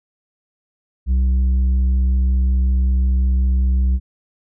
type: tone with tanh clipping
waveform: sine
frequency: 63.9 Hz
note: C2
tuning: 40 cents flat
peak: -14 dBFS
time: 1.06-4 s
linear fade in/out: 50 ms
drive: 5 dB
effects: none